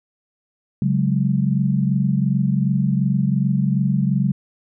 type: chord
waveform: sine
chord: C# suspended fourth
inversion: none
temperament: equal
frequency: 138.59 / 185 / 207.7 Hz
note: C#3 / F#3 / G#3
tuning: 0 / 0 / 0 cents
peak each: -19 / -20 / -22 dBFS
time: 0.82-4.32 s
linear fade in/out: 2 ms
effects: none